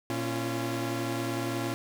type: tone cluster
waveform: sawtooth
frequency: 117.6 / 275.7 / 341.9 Hz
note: A#2 / C#4 / F4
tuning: +16 / -9 / -37 cents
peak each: -30 dBFS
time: 0.1-1.74 s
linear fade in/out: 0 ms
effects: none